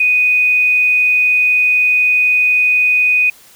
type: tone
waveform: sine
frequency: 2488 Hz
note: D#7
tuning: 1 cent flat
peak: -9 dBFS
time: 0-3.3 s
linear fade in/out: 5 ms
effects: white hiss -44 dBFS RMS until 3.55 s